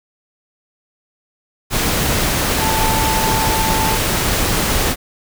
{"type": "tone in noise", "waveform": "sine", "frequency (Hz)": 883, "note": "A5", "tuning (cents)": 6, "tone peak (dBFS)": -19, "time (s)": [2.59, 3.99], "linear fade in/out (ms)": 50, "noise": "pink", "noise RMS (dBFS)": -17, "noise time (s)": [1.7, 4.96], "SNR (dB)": -5, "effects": []}